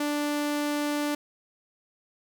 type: tone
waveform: sawtooth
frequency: 293.7 Hz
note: D4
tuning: in tune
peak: -22 dBFS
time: 0-1.15 s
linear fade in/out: 5 ms
effects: none